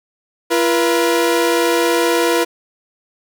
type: tone pair together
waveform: sawtooth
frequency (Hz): 340.4 / 481.4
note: F4 / B4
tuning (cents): -44 / -44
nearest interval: tritone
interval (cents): 600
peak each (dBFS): -12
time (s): 0.5-2.45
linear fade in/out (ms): 20
effects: none